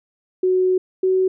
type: tone pair in turn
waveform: sine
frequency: 370 / 374.9 Hz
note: F#4 / F#4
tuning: 0 / +23 cents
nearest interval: unison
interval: 23 cents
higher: second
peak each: -14 dBFS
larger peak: neither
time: 0.43-0.78 / 1.03-1.28 s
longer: first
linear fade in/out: 5 ms
effects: none